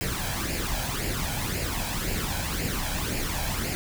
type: noise with flanger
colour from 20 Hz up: pink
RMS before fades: -29 dBFS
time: 0.01-3.75 s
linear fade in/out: 0 ms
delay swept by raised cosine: 0.41 to 1.28 ms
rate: 1.9 Hz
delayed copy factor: +0.6
effects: none